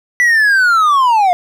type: linear sweep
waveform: triangle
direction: down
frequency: 1979 to 692 Hz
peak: -6 dBFS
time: 0.2-1.33 s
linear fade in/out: 0 ms
effects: none